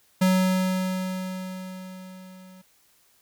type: tone with level ramp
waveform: square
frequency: 186 Hz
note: F#3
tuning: 9 cents sharp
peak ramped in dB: -17 to -47 dBFS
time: 0.21-2.62 s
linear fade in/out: 10 ms
effects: white hiss -62 dBFS RMS until 3.21 s